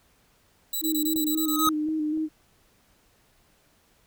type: tone bursts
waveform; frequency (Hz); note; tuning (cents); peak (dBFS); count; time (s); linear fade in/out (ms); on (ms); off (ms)
5% pulse; 3935; B7; -7; -19; 9; 0.73-1.672; 5; 86; 21
type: tone with vibrato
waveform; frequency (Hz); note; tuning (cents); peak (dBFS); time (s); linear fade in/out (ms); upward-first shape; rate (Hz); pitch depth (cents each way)
sine; 309; D#4; -12; -24; 0.81-2.29; 50; square; 3.8; 29
type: clicks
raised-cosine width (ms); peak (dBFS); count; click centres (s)
2; -27 / -25 / -33 / -35; 4; 1.161 / 1.673 / 1.887 / 2.174
type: tone with exponential growth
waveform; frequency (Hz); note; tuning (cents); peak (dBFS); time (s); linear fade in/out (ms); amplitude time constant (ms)
square; 1264; D#6; +27; -18; 1.31-1.69; 2; 82
effects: pink hiss -63 dBFS RMS until 4.06 s